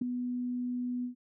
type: tone with ADSR envelope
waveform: sine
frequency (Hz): 246.9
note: B3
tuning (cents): 0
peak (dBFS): -24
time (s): 0.01-1.15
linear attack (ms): 9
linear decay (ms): 4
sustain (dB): -7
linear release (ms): 110
effects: none